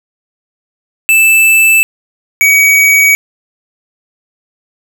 square tone pair in turn, 2640 / 2262 Hz, E7 / C#7, +2 / +34 cents, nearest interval minor third, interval 268 cents, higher first, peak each -5 dBFS, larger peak neither, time 1.09-1.83 / 2.41-3.15 s, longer neither, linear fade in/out 0 ms, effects none

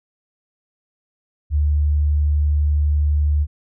sine tone, 74 Hz, D2, 14 cents sharp, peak -14 dBFS, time 1.5-3.47 s, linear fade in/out 50 ms, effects none

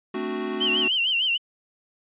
square chord, D dominant seventh, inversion second, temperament equal, 220 / 261.6 / 293.7 / 370 Hz, A3 / C4 / D4 / F#4, 0 / 0 / 0 / 0 cents, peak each -34 / -35 / -35 / -30 dBFS, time 0.14-0.88 s, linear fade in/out 5 ms
sine tone with vibrato, 2925 Hz, F#7, 21 cents flat, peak -20 dBFS, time 0.6-1.38 s, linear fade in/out 20 ms, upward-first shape sine, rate 6.6 Hz, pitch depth 130 cents each way
effects resampled to 8000 Hz

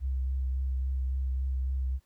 sine tone with vibrato, 65.41 Hz, C2, in tune, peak -27 dBFS, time 0-2 s, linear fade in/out 50 ms, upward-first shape sine, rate 3.6 Hz, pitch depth 20 cents each way, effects pink hiss -72 dBFS RMS until 2.05 s

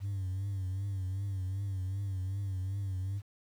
sine tone with vibrato, 96.4 Hz, G2, 28 cents flat, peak -30 dBFS, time 0-3.22 s, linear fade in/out 50 ms, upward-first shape triangle, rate 2.6 Hz, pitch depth 85 cents each way, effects tanh soft clip ceiling -31 dBFS + 10-bit

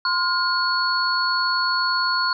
sine tone cluster, 1039 / 1421 / 4389 Hz, C6 / F6 / C#8, -12 / +30 / -18 cents, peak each -23 dBFS, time 0.05-2.33 s, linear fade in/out 2 ms, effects none

